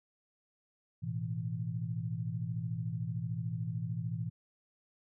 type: chord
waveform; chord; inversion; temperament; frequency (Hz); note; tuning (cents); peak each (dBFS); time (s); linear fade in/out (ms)
sine; A suspended second; none; equal; 110 / 123.47 / 164.81; A2 / B2 / E3; 0 / 0 / 0; -38 / -38 / -38; 1.02-4.3; 20
effects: none